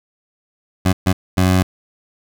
20% pulse tone bursts at uneven times, 92.5 Hz, F#2, in tune, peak -7 dBFS, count 3, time 0.85-0.93 / 1.06-1.13 / 1.37-1.63 s, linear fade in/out 10 ms, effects none

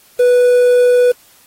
triangle tone with quantisation, 492.3 Hz, B4, 6 cents flat, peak -5 dBFS, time 0.19-1.12 s, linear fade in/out 10 ms, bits 5, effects white hiss -48 dBFS RMS until 1.46 s + AAC 48 kbps

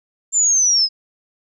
sine linear sweep, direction down, 7270 to 5020 Hz, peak -12 dBFS, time 0.32-0.89 s, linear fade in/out 50 ms, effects none

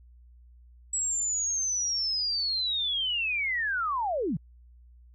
sine linear sweep, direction down, 7810 to 128.8 Hz, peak -26 dBFS, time 0.93-4.37 s, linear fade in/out 5 ms, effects added 60 Hz sine -51 dBFS peak until 5.14 s

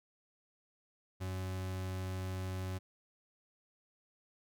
40% pulse tone, 93.3 Hz, F#2, 15 cents sharp, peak -36 dBFS, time 1.2-2.79 s, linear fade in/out 20 ms, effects none

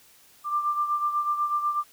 sine beating tone pair, 1185 / 1193.1 Hz, D6 / D6, +15 / +27 cents, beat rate 8.1 Hz, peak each -24 / -31 dBFS, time 0.44-1.84 s, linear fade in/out 50 ms, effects white hiss -56 dBFS RMS until 1.92 s

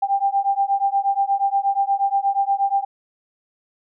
sine beating tone pair, 788 / 796.4 Hz, G5 / G5, +9 / +27 cents, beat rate 8.4 Hz, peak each -20 / -20 dBFS, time 0.02-2.85 s, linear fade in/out 10 ms, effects none

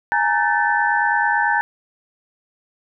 sine tone cluster, 835 / 924 / 1526 / 1757 Hz, G#5 / A#5 / G6 / A6, +9 / -16 / -47 / -3 cents, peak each -21 dBFS, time 0.12-1.61 s, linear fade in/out 0 ms, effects none

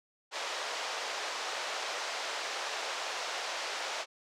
pink band-pass noise, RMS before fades -37 dBFS, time 0.31-4.06 s, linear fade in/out 50 ms, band 530 to 6400 Hz, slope 24 dB/octave, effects none

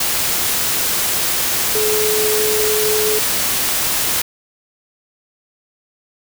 sine tone in noise, 427.8 Hz, A4, 49 cents flat, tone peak -17 dBFS, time 1.75-3.19 s, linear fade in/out 5 ms, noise white, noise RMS -18 dBFS, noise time 0-4.22 s, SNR -2 dB, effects none

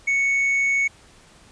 triangle tone, 2217 Hz, C#7, in tune, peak -16 dBFS, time 0.07-0.88 s, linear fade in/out 10 ms, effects pink hiss -51 dBFS RMS until 1.51 s + resampled to 22050 Hz

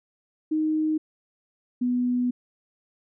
sine tone pair in turn, 311.1 / 246.9 Hz, D#4 / B3, 0 / 0 cents, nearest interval major third, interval 400 cents, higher first, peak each -21 dBFS, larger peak neither, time 0.51-0.98 / 1.81-2.31 s, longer second, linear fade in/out 10 ms, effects none

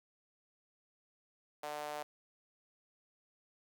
sawtooth tone with high-pass filter, 149 Hz, D3, 25 cents sharp, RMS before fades -42 dBFS, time 1.63-2.03 s, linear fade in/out 5 ms, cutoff 670 Hz, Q 3, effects none

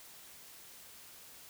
silence, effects white hiss -54 dBFS RMS until 1.49 s

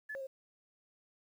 sine tone with pitch steps, 1726 / 545 / 532 Hz, A6 / C#5 / C5, -34 / -29 / +29 cents, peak -39 dBFS, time 0.09-0.27 s, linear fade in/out 10 ms, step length 60 ms, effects 11-bit

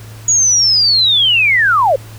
sine linear sweep, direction down, 6810 to 493.9 Hz, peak -8 dBFS, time 0.28-1.96 s, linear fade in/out 5 ms, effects added 109 Hz sine -31 dBFS peak until 2.18 s + pink hiss -39 dBFS RMS until 2.18 s

